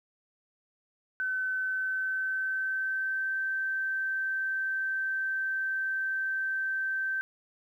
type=tone with pitch glide; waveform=sine; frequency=1522 to 1553.1 Hz; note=F#6 to G6; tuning=+48 to -17 cents; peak=-28 dBFS; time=1.2-7.21 s; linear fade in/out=0 ms; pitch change=+35 cents; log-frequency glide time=1.52-3.34 s; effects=11-bit